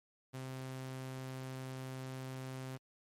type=tone; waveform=sawtooth; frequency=130.81 Hz; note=C3; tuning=in tune; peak=-38 dBFS; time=0.33-2.78 s; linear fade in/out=20 ms; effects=MP3 64 kbps